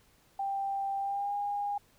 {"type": "tone with pitch glide", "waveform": "sine", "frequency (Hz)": [788, 814.4], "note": ["G5", "G#5"], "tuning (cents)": [9, -34], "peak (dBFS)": -30, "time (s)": [0.39, 1.78], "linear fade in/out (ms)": 5, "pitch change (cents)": 57, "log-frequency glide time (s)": [0.99, 1.35], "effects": ["pink hiss -65 dBFS RMS until 1.98 s"]}